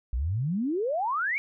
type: exponential sweep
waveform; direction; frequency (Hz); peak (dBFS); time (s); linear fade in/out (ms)
sine; up; 55 to 2312; -25; 0.13-1.38; 0
effects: none